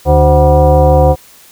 sine tone with frequency modulation, 297.6 Hz, D4, 23 cents sharp, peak -4 dBFS, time 0.05-1.16 s, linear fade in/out 50 ms, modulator 223 Hz, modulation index 2.1, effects white hiss -41 dBFS RMS until 1.51 s

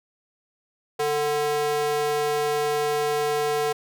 square tone with high-pass filter, 148.2 Hz, D3, 16 cents sharp, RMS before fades -24 dBFS, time 0.99-3.73 s, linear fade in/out 10 ms, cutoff 520 Hz, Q 2.8, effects none

